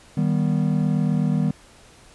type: chord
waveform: triangle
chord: Eb augmented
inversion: none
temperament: just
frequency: 155.56 / 194.45 / 243.1 Hz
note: Eb3 / G3 / B3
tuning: 0 / -14 / -27 cents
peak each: -19 / -21 / -23 dBFS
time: 0.17-1.51 s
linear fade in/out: 5 ms
effects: pink hiss -50 dBFS RMS until 2.14 s + resampled to 24000 Hz